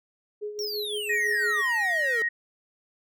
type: tone with tremolo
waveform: sine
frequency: 418.5 Hz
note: G#4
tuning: 13 cents sharp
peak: -29 dBFS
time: 0.41-1.62 s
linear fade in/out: 20 ms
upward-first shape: sine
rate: 5.9 Hz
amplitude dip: 60%
type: exponential sweep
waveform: square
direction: down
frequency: 5710 to 430 Hz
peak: -31 dBFS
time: 0.59-2.22 s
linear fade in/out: 0 ms
type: tone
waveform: sine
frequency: 1879 Hz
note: A#6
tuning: 13 cents sharp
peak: -23 dBFS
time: 1.09-2.29 s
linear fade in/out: 10 ms
effects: none